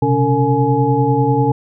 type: tone cluster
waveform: sine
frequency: 125.6 / 135.7 / 281.1 / 454.1 / 842 Hz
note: B2 / C#3 / C#4 / A#4 / G#5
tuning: +30 / -36 / +24 / -45 / +24 cents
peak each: -18 dBFS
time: 0.02-1.52 s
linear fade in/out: 5 ms
effects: none